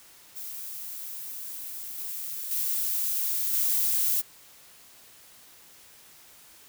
violet noise with level steps, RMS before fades -38 / -35 / -28 / -25 dBFS, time 0.35-4.22 s, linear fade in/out 20 ms, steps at 1.98 / 2.51 / 3.53 s, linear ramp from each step 2 ms, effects white hiss -53 dBFS RMS until 6.68 s

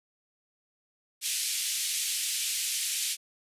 white band-pass noise, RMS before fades -31 dBFS, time 1.21-3.17 s, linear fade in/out 50 ms, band 2400 to 11000 Hz, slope 24 dB/octave, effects resampled to 32000 Hz

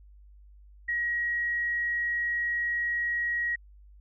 sine tone, 1900 Hz, A#6, 33 cents sharp, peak -26 dBFS, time 0.88-3.56 s, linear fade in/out 10 ms, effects added 50 Hz sine -50 dBFS peak until 4 s

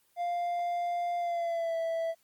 triangle tone with pitch glide, 698.5 to 659.3 Hz, F5 to E5, 0 to 0 cents, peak -27 dBFS, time 0.16-2.15 s, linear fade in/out 50 ms, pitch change -100 cents, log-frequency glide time 1.18-1.76 s, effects white hiss -69 dBFS RMS until 2.23 s + Opus 24 kbps

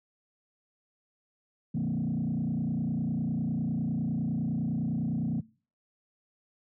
sine tone with frequency modulation, 193.2 Hz, G3, 25 cents flat, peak -26 dBFS, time 1.74-5.41 s, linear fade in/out 10 ms, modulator 29.9 Hz, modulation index 2.1, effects noise-tail reverb RT60 0.4 s tail -23 dB re dry + tanh soft clip ceiling -24 dBFS

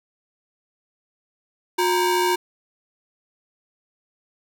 40% pulse ring-modulated tone, 646 Hz, E5, 35 cents flat, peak -14 dBFS, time 1.78-2.36 s, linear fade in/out 10 ms, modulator 286 Hz, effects none

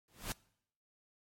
pink noise with exponential growth, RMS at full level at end -35 dBFS, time 0.08-0.32 s, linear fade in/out 1 ms, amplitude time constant 52 ms, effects noise-tail reverb RT60 0.7 s tail -23 dB re dry + MP3 64 kbps

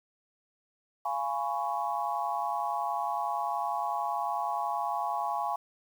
sine chord, C# dominant seventh, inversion first, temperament just, 693 / 831.5 / 997.9 / 1108.7 Hz, E#5 / G#5 / B5 / C#6, -14 / +2 / +18 / 0 cents, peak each -35 / -32 / -36 / -35 dBFS, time 1.05-5.56 s, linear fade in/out 5 ms, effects 9-bit

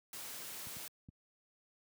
white noise, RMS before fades -46 dBFS, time 0.13-0.88 s, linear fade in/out 2 ms
clicks, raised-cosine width 5 ms, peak -37 dBFS, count 3, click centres 0.67 / 0.768 / 1.088 s
effects high-pass 100 Hz 12 dB/octave

